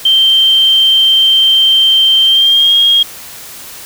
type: tone with pitch glide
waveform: sine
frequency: 3136 to 3254 Hz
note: G7 to G#7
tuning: 0 to -36 cents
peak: -5 dBFS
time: 0.05-3.03 s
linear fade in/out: 5 ms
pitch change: +64 cents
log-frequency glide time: 2.25-2.74 s
effects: white hiss -30 dBFS RMS until 3.85 s